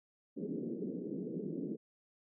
pink band-pass noise, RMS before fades -40 dBFS, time 0.36-1.77 s, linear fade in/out 20 ms, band 170 to 450 Hz, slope 48 dB/octave, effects none

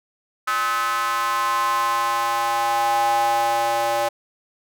square tone with high-pass filter sweep, 116.54 Hz, A#2, in tune, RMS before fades -21 dBFS, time 0.47-4.09 s, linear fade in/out 10 ms, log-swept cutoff 1300 to 680 Hz, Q 5.8, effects none

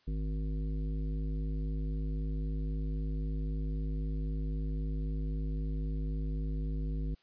harmonic tone, 51.91 Hz, G#1, in tune, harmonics 1 / 3 / 5 / 7 / 9, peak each -32 / -39 / -44 / -52 / -54 dBFS, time 0.07-7.15 s, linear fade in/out 10 ms, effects white hiss -69 dBFS RMS until 7.22 s + resampled to 11025 Hz

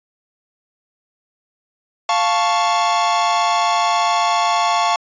45% pulse chord, F augmented, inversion none, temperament equal, 698.5 / 880 / 1108.7 Hz, F5 / A5 / C#6, 0 / 0 / 0 cents, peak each -19 dBFS, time 2.09-4.96 s, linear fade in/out 2 ms, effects resampled to 16000 Hz

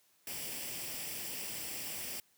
white noise with comb filter, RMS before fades -41 dBFS, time 0.27-2.2 s, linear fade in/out 2 ms, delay 0.38 ms, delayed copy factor +0.55, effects white hiss -70 dBFS RMS until 2.37 s + high-pass 80 Hz 12 dB/octave

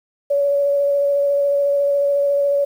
sine tone with vibrato, 566 Hz, C#5, 36 cents sharp, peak -14 dBFS, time 0.3-2.65 s, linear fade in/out 10 ms, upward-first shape square, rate 14 Hz, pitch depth 10 cents each way, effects 8-bit

